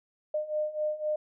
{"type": "beating tone pair", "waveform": "sine", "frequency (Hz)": [606, 609.9], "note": ["D#5", "D#5"], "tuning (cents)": [-46, -35], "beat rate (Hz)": 3.9, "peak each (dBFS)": [-33, -30], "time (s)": [0.34, 1.16], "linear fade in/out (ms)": 5, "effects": []}